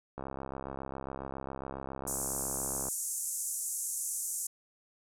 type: click train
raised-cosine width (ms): 1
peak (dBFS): -25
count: 183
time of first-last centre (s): 0.18-2.884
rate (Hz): 67.3
type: band-pass noise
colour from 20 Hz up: pink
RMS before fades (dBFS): -36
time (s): 2.07-4.47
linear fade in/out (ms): 5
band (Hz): 6600 to 12000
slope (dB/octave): 48
effects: none